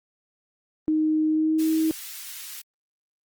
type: tone with pitch glide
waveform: sine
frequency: 311.1 to 318.2 Hz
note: D#4 to D#4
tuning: 0 to +39 cents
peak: -19 dBFS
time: 0.88-1.91 s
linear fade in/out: 0 ms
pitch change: +39 cents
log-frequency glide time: 1.28-1.7 s
type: high-pass noise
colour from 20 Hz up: white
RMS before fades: -38 dBFS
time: 1.58-2.62 s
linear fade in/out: 20 ms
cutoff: 1800 Hz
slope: 12 dB/octave
effects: Opus 24 kbps